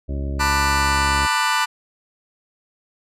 harmonic tone, 69.3 Hz, C#2, in tune, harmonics 1 / 2 / 3 / 4 / 5 / 6 / 8 / 9, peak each -23 / -32 / -36 / -34 / -37 / -42 / -41 / -41 dBFS, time 0.08-1.27 s, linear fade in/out 20 ms
sawtooth chord, B minor seventh, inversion third, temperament just, 889 / 987.8 / 1185.3 / 1481.6 Hz, A5 / B5 / D6 / F#6, +18 / 0 / +16 / +2 cents, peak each -19 dBFS, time 0.39-1.66 s, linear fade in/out 20 ms
effects low-pass 9000 Hz 12 dB/octave

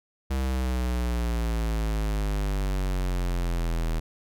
square exponential sweep, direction down, 66.7 to 40.24 Hz, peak -25 dBFS, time 0.3-4 s, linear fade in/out 10 ms, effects none

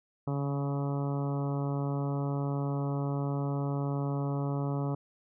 harmonic tone with a mistuned harmonic, 140.6 Hz, C#3, 25 cents sharp, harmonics 1 / 2 / 3 / 4 / 5 / 6 / 7 / 8 / 9, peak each -30 / -36 / -40 / -42 / -44 / -46 / -47 / -48 / -49 dBFS, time 0.27-4.95 s, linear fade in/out 5 ms, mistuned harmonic 1, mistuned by +17 cents, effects none

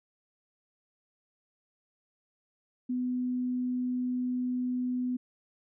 sine tone, 250 Hz, B3, 21 cents sharp, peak -28 dBFS, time 2.89-5.17 s, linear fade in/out 10 ms, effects none

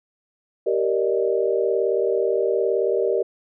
sine chord, Eb major seventh, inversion first, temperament just, 388.9 / 466.7 / 583.4 / 622.3 Hz, G4 / Bb4 / D5 / Eb5, -14 / +2 / -12 / 0 cents, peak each -22 / -22 / -27 / -27 dBFS, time 0.66-3.23 s, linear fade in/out 10 ms, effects none

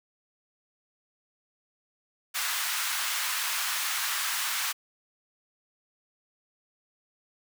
pink high-pass noise, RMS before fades -30 dBFS, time 2.34-4.73 s, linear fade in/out 20 ms, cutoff 1100 Hz, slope 24 dB/octave, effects none

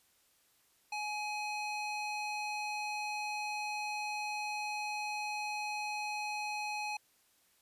square tone with band-pass filter, 840 Hz, G#5, 19 cents sharp, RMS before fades -38 dBFS, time 0.92-6.97 s, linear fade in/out 5 ms, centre 2600 Hz, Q 0.84, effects white hiss -70 dBFS RMS until 7.61 s + resampled to 32000 Hz

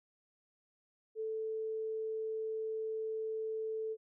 sine tone, 440 Hz, A4, in tune, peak -35 dBFS, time 1.15-3.97 s, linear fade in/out 50 ms, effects none

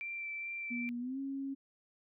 sine tone with vibrato, 2345 Hz, D7, 3 cents flat, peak -38 dBFS, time 0.01-0.89 s, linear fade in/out 0 ms, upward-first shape sine, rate 2.4 Hz, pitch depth 12 cents each way
sine tone with pitch glide, 240.4 to 273 Hz, B3 to C#4, -46 to -26 cents, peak -36 dBFS, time 0.7-1.55 s, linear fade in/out 20 ms, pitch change +220 cents, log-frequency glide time 0.99-1.19 s
effects none

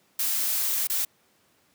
blue noise with dropouts, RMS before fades -26 dBFS, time 0.19-1.05 s, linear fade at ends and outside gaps 5 ms, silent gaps 0.872-0.898 s, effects pink hiss -64 dBFS RMS until 1.74 s + high-pass 150 Hz 12 dB/octave

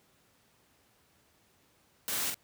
white noise with echo, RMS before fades -34 dBFS, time 2.08-2.3 s, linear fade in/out 0 ms, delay 43 ms, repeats 1, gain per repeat -3 dB, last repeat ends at 2.343 s, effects pink hiss -67 dBFS RMS until 2.43 s + high-pass 80 Hz 12 dB/octave

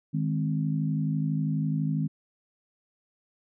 sine chord, Ab major, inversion second, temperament equal, 155.56 / 207.7 / 261.6 Hz, Eb3 / Ab3 / C4, 0 / 0 / 0 cents, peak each -26 / -32 / -32 dBFS, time 0.13-2.08 s, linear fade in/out 20 ms, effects none

